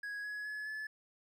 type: tone with pitch steps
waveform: triangle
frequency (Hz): 1661.2 / 1682.4 / 1704 / 1725.8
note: G#6 / G#6 / G#6 / A6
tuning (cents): 0 / +22 / +44 / -34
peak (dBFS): -37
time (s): 0.03-0.87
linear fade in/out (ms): 5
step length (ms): 210
effects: none